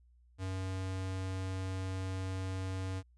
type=tone; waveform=square; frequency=94.3 Hz; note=F#2; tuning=33 cents sharp; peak=-36 dBFS; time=0.38-3.03 s; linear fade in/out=50 ms; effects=added 60 Hz sine -61 dBFS peak until 3.17 s + resampled to 22050 Hz